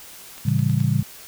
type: click train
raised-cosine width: 0.2 ms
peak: -23 dBFS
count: 5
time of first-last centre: 0.38-0.804 s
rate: 9.44 Hz
type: chord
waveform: sine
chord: A dominant seventh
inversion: none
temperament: just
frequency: 110 / 137.5 / 165 / 198 Hz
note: A2 / C#3 / E3 / G3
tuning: 0 / -14 / +2 / +18 cents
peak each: -22 / -20 / -25 / -25 dBFS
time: 0.45-1.03 s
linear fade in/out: 10 ms
effects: white hiss -42 dBFS RMS until 1.27 s